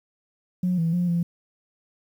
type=tone with pitch steps; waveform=sine; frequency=180.7 / 165.2 / 176.7 / 171.2 Hz; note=F#3 / E3 / F3 / F3; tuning=-41 / +4 / +21 / -34 cents; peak=-19 dBFS; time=0.63-1.23 s; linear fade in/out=5 ms; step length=150 ms; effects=tanh soft clip ceiling -16 dBFS + 9-bit